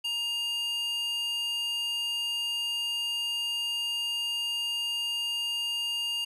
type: tone with high-pass filter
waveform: square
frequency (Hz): 940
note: A#5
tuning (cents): +14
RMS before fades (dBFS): -31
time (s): 0.04-6.25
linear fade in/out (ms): 10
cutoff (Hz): 3100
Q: 7
effects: resampled to 32000 Hz